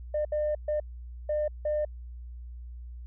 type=tone bursts at uneven times; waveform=sine; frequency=602 Hz; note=D5; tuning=43 cents sharp; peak=-24 dBFS; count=5; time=0.14-0.25 / 0.32-0.55 / 0.68-0.8 / 1.29-1.48 / 1.65-1.85 s; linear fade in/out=5 ms; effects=tanh soft clip ceiling -22 dBFS + added 60 Hz sine -39 dBFS peak until 3.06 s